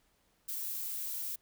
violet noise, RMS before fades -38 dBFS, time 0.48-1.36 s, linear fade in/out 10 ms, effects pink hiss -72 dBFS RMS until 1.41 s

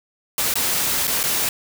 white noise with dropouts, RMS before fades -21 dBFS, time 0.38-1.49 s, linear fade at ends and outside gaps 2 ms, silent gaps 0.54-0.555 / 1.071-1.076 / 1.231-1.237 s, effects none

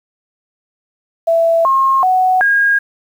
sine tone with pitch steps, 664 / 1073 / 743 / 1629 Hz, E5 / C6 / F#5 / G#6, +12 / +43 / +7 / -34 cents, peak -9 dBFS, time 1.27-2.79 s, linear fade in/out 10 ms, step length 380 ms, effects 7-bit

